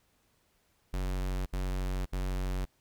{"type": "tone bursts", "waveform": "square", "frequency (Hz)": 46.45, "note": "F#1", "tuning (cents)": 7, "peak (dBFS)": -31, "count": 3, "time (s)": [0.93, 2.654], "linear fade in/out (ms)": 10, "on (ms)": 530, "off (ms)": 67, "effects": ["pink hiss -71 dBFS RMS until 2.8 s"]}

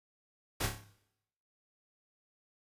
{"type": "noise with echo", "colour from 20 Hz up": "pink", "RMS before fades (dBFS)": -33, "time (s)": [0.6, 0.67], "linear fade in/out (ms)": 10, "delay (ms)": 29, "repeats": 6, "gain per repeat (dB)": -5, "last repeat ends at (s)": 0.844, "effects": ["noise-tail reverb RT60 0.8 s tail -17 dB re dry", "resampled to 32000 Hz"]}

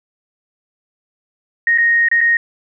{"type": "tone with dropouts", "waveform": "sine", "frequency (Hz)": 1864.7, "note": "A#6", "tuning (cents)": 0, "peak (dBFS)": -10, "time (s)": [1.67, 2.37], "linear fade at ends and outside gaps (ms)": 2, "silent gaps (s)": [[1.777, 1.783], [2.086, 2.114], [2.207, 2.212]], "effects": []}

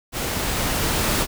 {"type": "noise with level ramp", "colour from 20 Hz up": "pink", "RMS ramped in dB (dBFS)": [-26, -20], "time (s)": [0.12, 1.27], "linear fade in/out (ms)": 50, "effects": []}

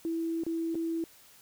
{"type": "tone with dropouts", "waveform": "sine", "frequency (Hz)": 329.6, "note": "E4", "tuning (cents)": 0, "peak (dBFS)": -29, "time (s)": [0.05, 1.04], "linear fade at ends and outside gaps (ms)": 1, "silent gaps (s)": [[0.436, 0.465], [0.746, 0.753]], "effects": ["white hiss -57 dBFS RMS until 1.41 s"]}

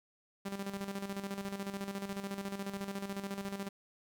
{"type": "tone with tremolo", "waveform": "sawtooth", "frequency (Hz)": 197.5, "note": "G3", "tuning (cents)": 13, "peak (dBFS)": -32, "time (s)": [0.45, 3.69], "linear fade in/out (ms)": 10, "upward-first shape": "square", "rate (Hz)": 14, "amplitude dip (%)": 60, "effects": ["12-bit"]}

